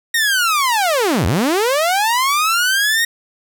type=linear two-way sweep; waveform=sawtooth; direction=down then up; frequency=1881 to 71.5 to 1881 Hz; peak=-10 dBFS; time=0.14-3.05 s; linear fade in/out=5 ms; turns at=1.26 s; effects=none